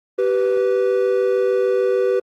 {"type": "tone pair together", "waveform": "triangle", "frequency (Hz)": [386.9, 493.6], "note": ["G4", "B4"], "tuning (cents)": [-23, -1], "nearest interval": "major third", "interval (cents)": 422, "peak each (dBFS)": -16, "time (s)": [0.18, 2.2], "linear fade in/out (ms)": 10, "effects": ["Opus 24 kbps"]}